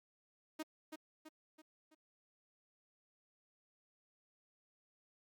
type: tone with echo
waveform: sawtooth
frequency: 311.6 Hz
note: D#4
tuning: 3 cents sharp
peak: -36 dBFS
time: 0.59-0.63 s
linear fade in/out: 10 ms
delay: 330 ms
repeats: 4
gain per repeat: -6 dB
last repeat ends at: 1.95 s
effects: Opus 48 kbps